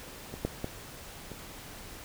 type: clicks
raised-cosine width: 2 ms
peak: -26 / -15 / -19 / -27 dBFS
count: 4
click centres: 0.34 / 0.45 / 0.644 / 1.317 s
effects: pink hiss -46 dBFS RMS until 2.04 s